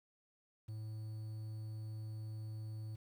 triangle tone with quantisation, 108.9 Hz, A2, 17 cents flat, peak -40 dBFS, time 0.68-2.96 s, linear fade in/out 10 ms, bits 11, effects none

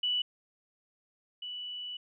sine tone pair in turn, 2960 / 2960 Hz, F#7 / F#7, 0 / 0 cents, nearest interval unison, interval 0 cents, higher neither, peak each -27 / -37 dBFS, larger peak first, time 0.03-0.22 / 1.42-1.97 s, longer second, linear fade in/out 5 ms, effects none

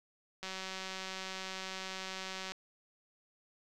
click train, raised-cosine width 0.2 ms, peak -24 dBFS, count 396, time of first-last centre 0.43-2.52 s, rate 189 Hz, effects none

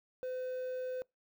triangle tone with quantisation, 509 Hz, C5, 48 cents flat, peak -34 dBFS, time 0.23-1.02 s, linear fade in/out 0 ms, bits 10, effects noise-tail reverb RT60 0.2 s tail -25 dB re dry

